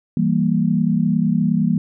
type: chord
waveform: sine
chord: E diminished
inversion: none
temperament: equal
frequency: 164.81 / 196 / 233.1 Hz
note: E3 / G3 / Bb3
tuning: 0 / 0 / 0 cents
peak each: -19 dBFS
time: 0.17-1.78 s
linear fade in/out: 2 ms
effects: none